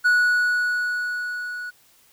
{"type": "tone with level ramp", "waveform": "triangle", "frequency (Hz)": 1467, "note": "F#6", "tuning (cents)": -15, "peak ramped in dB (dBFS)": [-12, -28], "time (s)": [0.04, 1.71], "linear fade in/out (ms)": 20, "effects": ["white hiss -57 dBFS RMS until 2.12 s"]}